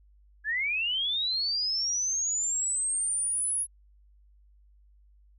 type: linear sweep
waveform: sine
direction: up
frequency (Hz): 1653 to 10580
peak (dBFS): -26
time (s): 0.44-3.67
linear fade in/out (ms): 50
effects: added 50 Hz sine -56 dBFS peak until 5.38 s